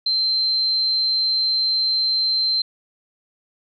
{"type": "tone", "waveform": "sine", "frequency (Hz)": 4118, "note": "C8", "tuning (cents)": -28, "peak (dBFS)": -17, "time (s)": [0.06, 2.62], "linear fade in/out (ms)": 5, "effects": []}